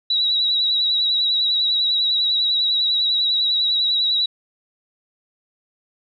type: tone with vibrato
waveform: sine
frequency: 3888 Hz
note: B7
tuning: 28 cents flat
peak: -16 dBFS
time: 0.1-4.26 s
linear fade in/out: 5 ms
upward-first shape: triangle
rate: 10 Hz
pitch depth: 49 cents each way
effects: none